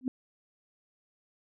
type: tone with exponential growth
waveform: sine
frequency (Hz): 255.7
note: C4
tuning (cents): -40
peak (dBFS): -23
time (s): 0.01-0.08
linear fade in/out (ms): 1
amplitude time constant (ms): 15
effects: none